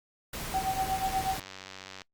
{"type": "noise", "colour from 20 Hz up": "pink", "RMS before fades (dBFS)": -37, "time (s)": [0.33, 1.4], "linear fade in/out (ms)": 5}
{"type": "tone with tremolo", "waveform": "sine", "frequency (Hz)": 765, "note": "G5", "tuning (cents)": -42, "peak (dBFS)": -24, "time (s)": [0.54, 1.37], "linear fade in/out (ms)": 0, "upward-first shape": "triangle", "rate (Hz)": 8.3, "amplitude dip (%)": 90}
{"type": "click train", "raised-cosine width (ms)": 0.2, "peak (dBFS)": -25, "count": 92, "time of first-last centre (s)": [1.06, 2.018], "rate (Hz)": 95}
{"effects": ["noise-tail reverb RT60 0.1 s tail -23 dB re dry", "Opus 48 kbps"]}